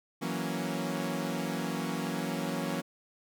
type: chord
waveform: sawtooth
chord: F# dominant seventh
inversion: third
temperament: equal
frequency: 164.81 / 185 / 233.1 / 277.2 Hz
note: E3 / F#3 / A#3 / C#4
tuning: 0 / 0 / 0 / 0 cents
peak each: -33 dBFS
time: 0.21-2.82 s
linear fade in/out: 20 ms
effects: none